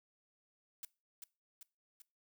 blue noise with echo, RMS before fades -45 dBFS, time 0.83-0.85 s, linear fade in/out 2 ms, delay 390 ms, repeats 3, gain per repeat -4 dB, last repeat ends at 2.02 s, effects noise-tail reverb RT60 0.3 s tail -22 dB re dry

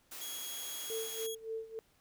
white high-pass noise, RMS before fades -46 dBFS, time 0.11-1.27 s, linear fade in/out 10 ms, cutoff 240 Hz, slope 96 dB/octave
15% pulse tone, 3315 Hz, G#7, 4 cents flat, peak -34 dBFS, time 0.21-1.35 s, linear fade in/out 5 ms
sine tone with tremolo, 446.4 Hz, A4, 25 cents sharp, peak -35 dBFS, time 0.9-1.79 s, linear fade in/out 0 ms, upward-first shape sine, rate 3.5 Hz, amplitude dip 85%
effects pink hiss -70 dBFS RMS until 2 s

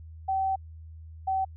sine tone pair in turn, 769 / 765.5 Hz, G5 / G5, -33 / -41 cents, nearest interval unison, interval 8 cents, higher first, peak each -24 dBFS, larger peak neither, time 0.28-0.56 / 1.27-1.45 s, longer first, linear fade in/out 10 ms, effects added 80 Hz sine -42 dBFS peak until 1.56 s

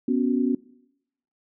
sine chord, B suspended second, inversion none, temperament equal, 246.9 / 277.2 / 370 Hz, B3 / C#4 / F#4, 0 / 0 / 0 cents, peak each -22 / -24 / -28 dBFS, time 0.08-0.55 s, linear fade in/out 5 ms, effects noise-tail reverb RT60 0.8 s tail -21 dB re dry

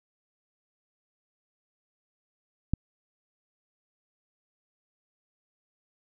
click, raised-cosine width 5 ms, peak -12 dBFS, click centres 2.736 s, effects none

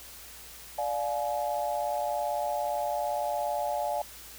sine chord, D diminished, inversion none, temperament just, 587.3 / 704.8 / 845.8 Hz, D5 / F5 / Ab5, 0 / +16 / +31 cents, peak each -32 dBFS, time 0.78-4.02 s, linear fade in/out 5 ms, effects added 58 Hz sine -56 dBFS peak until 4.38 s + white hiss -47 dBFS RMS until 4.38 s

